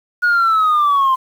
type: linear sweep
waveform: sine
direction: down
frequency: 1456 to 1033 Hz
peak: -9 dBFS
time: 0.22-1.16 s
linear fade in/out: 20 ms
effects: tanh soft clip ceiling -9 dBFS + 7-bit